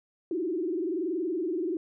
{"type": "tone with frequency modulation", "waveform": "sine", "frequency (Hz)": 345.2, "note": "F4", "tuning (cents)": -20, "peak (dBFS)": -27, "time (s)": [0.31, 1.77], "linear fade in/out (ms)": 2, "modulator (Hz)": 21.1, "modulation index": 1.7, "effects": []}